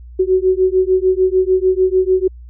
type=beating tone pair; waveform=sine; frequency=370 / 376.7 Hz; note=F#4 / F#4; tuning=0 / +31 cents; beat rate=6.7 Hz; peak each=-14 dBFS; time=0.19-2.28 s; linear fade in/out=10 ms; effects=added 60 Hz sine -33 dBFS peak until 2.49 s